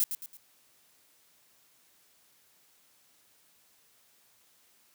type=noise with echo; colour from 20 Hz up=violet; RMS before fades=-26 dBFS; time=0-0.04 s; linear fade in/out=0 ms; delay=110 ms; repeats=3; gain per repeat=-8 dB; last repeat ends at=0.37 s; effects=white hiss -65 dBFS RMS until 4.94 s + high-pass 80 Hz 12 dB/octave